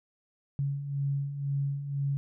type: beating tone pair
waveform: sine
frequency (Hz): 138.5 / 140.5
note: C#3 / C#3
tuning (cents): -1 / +24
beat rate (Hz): 2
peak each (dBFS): -36 / -29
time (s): 0.59-2.17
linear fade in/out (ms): 0
effects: none